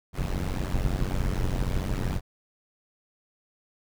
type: noise with amplitude modulation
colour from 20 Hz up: brown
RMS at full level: -23 dBFS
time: 0.13-2.21 s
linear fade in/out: 50 ms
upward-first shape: sine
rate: 93.1 Hz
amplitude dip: 95%
effects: none